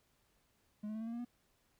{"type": "tone with pitch steps", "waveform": "triangle", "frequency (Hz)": [210, 215, 220.2, 225.5, 230.9, 236.4, 242.1], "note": ["G#3", "A3", "A3", "A3", "A#3", "A#3", "B3"], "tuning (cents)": [19, -40, 2, 43, -16, 24, -34], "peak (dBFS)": -37, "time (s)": [0.83, 1.25], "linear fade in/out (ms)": 10, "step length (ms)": 60, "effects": ["pink hiss -75 dBFS RMS until 1.79 s"]}